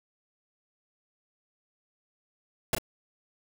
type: noise with echo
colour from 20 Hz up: pink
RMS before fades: -25 dBFS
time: 2.73-2.75 s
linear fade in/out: 2 ms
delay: 34 ms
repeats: 1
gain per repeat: -7 dB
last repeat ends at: 2.784 s
effects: none